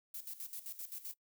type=noise with tremolo; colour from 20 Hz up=violet; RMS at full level=-44 dBFS; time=0.14-1.14 s; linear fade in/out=5 ms; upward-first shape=square; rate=7.7 Hz; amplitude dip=75%; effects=noise-tail reverb RT60 0.1 s tail -21 dB re dry